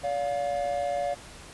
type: tone pair together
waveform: triangle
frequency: 573 / 705.4 Hz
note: D5 / F5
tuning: -43 / +17 cents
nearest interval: major third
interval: 360 cents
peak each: -27 dBFS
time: 0.03-1.15 s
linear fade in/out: 20 ms
effects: pink hiss -46 dBFS RMS until 1.53 s + resampled to 24000 Hz